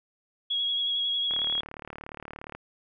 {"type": "tone with vibrato", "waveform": "sine", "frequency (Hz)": 3322, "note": "G#7", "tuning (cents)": 0, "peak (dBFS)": -25, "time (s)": [0.5, 1.61], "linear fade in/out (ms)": 10, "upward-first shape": "triangle", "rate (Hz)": 11, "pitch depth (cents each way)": 25}
{"type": "click train", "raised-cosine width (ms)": 0.5, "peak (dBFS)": -24, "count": 47, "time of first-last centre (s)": [1.31, 2.55], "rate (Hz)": 37.1}
{"effects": []}